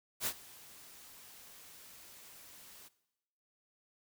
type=noise with ADSR envelope; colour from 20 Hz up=white; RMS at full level=-33 dBFS; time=0.2-2.89 s; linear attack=62 ms; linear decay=68 ms; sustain=-22 dB; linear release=19 ms; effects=noise-tail reverb RT60 0.9 s tail -18 dB re dry